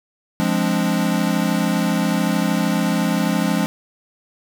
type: chord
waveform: square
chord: D half-diminished seventh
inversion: first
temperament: equal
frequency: 174.61 / 207.7 / 261.6 / 293.7 Hz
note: F3 / Ab3 / C4 / D4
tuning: 0 / 0 / 0 / 0 cents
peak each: -22 / -22 / -25 / -26 dBFS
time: 0.4-3.66 s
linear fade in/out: 0 ms
effects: none